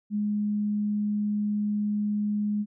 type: tone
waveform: sine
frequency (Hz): 208.3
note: G#3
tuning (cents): +5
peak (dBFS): -24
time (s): 0.1-2.66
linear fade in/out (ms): 50
effects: none